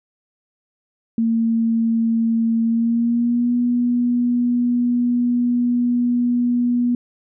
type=tone with pitch glide; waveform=sine; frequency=227.8 to 242.7 Hz; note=A#3 to B3; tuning=-40 to -30 cents; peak=-15 dBFS; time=1.18-6.95 s; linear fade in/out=2 ms; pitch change=+110 cents; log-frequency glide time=2.63-3.54 s; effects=none